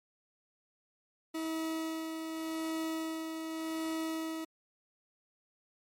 40% pulse tone with tremolo, 321.4 Hz, E4, 44 cents flat, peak -32 dBFS, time 1.34-4.45 s, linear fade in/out 10 ms, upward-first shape sine, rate 0.86 Hz, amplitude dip 40%, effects MP3 64 kbps

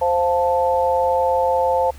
sine chord, F major, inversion second, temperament equal, 523.3 / 698.5 / 880 Hz, C5 / F5 / A5, 0 / 0 / 0 cents, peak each -18 / -23 / -19 dBFS, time 0.01-1.91 s, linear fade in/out 10 ms, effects added 71 Hz sine -38 dBFS peak until 1.98 s + pink hiss -46 dBFS RMS until 1.98 s

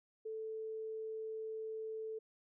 sine tone, 440 Hz, A4, in tune, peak -40 dBFS, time 0.25-2.19 s, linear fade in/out 10 ms, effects none

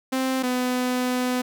sawtooth tone pair in turn, 261.6 / 250.8 Hz, C4 / B3, 0 / +27 cents, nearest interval minor second, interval 73 cents, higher first, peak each -18 dBFS, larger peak neither, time 0.12-0.43 / 0.43-1.42 s, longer second, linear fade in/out 10 ms, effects none

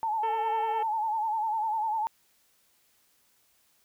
sine tone with vibrato, 874 Hz, A5, 12 cents flat, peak -26 dBFS, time 0.03-2.07 s, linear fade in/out 0 ms, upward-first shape sine, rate 10 Hz, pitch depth 74 cents each way
harmonic tone, 445.6 Hz, A4, 22 cents sharp, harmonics 1 / 2 / 3 / 4 / 5 / 6 / 7, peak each -35 / -41 / -45 / -47 / -49 / -51 / -52 dBFS, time 0.23-0.83 s, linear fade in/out 5 ms
effects white hiss -67 dBFS RMS until 3.84 s

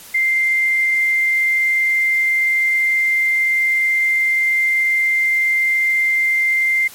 sine tone, 2093 Hz, C7, in tune, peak -13 dBFS, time 0.14-6.88 s, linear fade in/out 10 ms, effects white hiss -39 dBFS RMS until 6.94 s + MP3 64 kbps

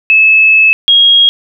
sine tone pair in turn, 2600 / 3276 Hz, E7 / G#7, -24 / -24 cents, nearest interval major third, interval 400 cents, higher second, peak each -3 dBFS, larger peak neither, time 0.1-0.73 / 0.88-1.29 s, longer first, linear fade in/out 0 ms, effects none

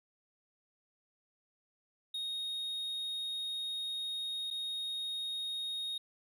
triangle tone with dropouts, 3729 Hz, A#7, in tune, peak -34 dBFS, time 2.14-5.98 s, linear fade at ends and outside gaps 5 ms, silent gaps 4.504-4.509 s, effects none

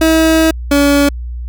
30% pulse tone pair in turn, 321.3 / 284.5 Hz, E4 / C#4, -44 / +45 cents, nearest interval major second, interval 211 cents, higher first, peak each -5 dBFS, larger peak neither, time 0.01-0.51 / 0.71-1.09 s, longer first, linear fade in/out 5 ms, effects added 60 Hz sine -20 dBFS peak until 1.48 s

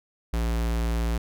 square tone, 57.3 Hz, A#1, 29 cents flat, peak -24 dBFS, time 0.33-1.18 s, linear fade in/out 5 ms, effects none

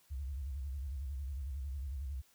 sine tone with vibrato, 68.2 Hz, C#2, 28 cents flat, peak -37 dBFS, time 0.1-2.22 s, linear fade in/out 20 ms, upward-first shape square, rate 11 Hz, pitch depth 120 cents each way, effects white hiss -68 dBFS RMS until 2.34 s

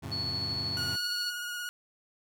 sawtooth chord, F augmented, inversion none, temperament just, 87.31 / 109.13 / 136.42 Hz, F2 / A2 / C#3, 0 / -14 / -27 cents, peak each -37 dBFS, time 0.02-0.97 s, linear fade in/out 20 ms
sine tone with tremolo, 4400 Hz, C#8, 14 cents flat, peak -30 dBFS, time 0.11-1.31 s, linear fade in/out 20 ms, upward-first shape sine, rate 13 Hz, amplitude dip 25%
sawtooth tone with vibrato, 1444 Hz, F#6, 43 cents flat, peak -31 dBFS, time 0.77-1.69 s, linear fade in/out 0 ms, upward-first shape sine, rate 17 Hz, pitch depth 19 cents each way
effects none

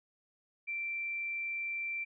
sine tone, 2349 Hz, D7, in tune, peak -34 dBFS, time 0.67-2.05 s, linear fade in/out 20 ms, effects none

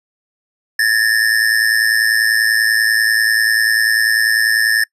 square ring-modulated tone, 1760 Hz, A6, in tune, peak -9 dBFS, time 0.79-4.84 s, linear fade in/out 5 ms, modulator 55.1 Hz, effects noise-tail reverb RT60 0.1 s tail -26 dB re dry + resampled to 32000 Hz

